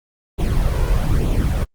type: noise with flanger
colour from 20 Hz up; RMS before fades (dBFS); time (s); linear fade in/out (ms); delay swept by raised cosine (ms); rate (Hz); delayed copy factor
brown; -17; 0.38-1.65; 20; 0.29 to 2.09; 1.1; +0.6
effects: Opus 24 kbps